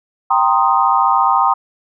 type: chord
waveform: sine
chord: C minor seventh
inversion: second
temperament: equal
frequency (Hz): 784 / 932.3 / 1046.5 / 1244.5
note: G5 / Bb5 / C6 / Eb6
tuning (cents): 0 / 0 / 0 / 0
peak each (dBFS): -16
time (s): 0.3-1.54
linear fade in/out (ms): 10
effects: none